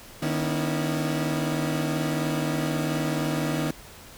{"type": "tone cluster", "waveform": "30% pulse", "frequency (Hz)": [153, 243.4, 281.9, 324.9], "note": ["D#3", "B3", "C#4", "E4"], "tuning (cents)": [-29, -25, 29, -25], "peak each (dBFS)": [-25, -29, -29, -29], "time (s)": [0.22, 3.71], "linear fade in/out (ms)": 5, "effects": ["pink hiss -46 dBFS RMS until 4.17 s"]}